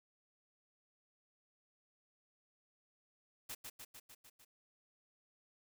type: noise with echo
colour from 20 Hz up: white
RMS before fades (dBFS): -45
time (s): 3.49-3.55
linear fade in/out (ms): 10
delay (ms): 150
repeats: 6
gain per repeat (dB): -3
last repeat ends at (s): 4.45
effects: none